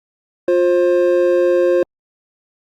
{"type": "tone pair together", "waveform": "triangle", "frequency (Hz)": [353.7, 530], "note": ["F4", "C5"], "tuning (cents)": [22, 22], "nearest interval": "perfect fifth", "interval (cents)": 700, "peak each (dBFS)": -12, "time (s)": [0.48, 1.83], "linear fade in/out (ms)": 2, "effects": ["Opus 48 kbps"]}